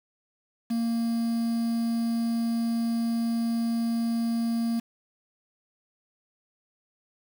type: tone with quantisation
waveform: triangle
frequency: 231.1 Hz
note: A#3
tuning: 15 cents flat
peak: -22 dBFS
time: 0.7-4.8 s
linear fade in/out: 10 ms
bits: 7
effects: none